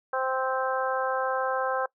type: harmonic tone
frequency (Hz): 261.4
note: C4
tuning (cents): -1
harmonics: 2 / 3 / 4 / 5 / 6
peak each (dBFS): -29 / -31 / -32 / -33 / -34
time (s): 0.13-1.86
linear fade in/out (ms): 5
effects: noise-tail reverb RT60 0.1 s tail -22 dB re dry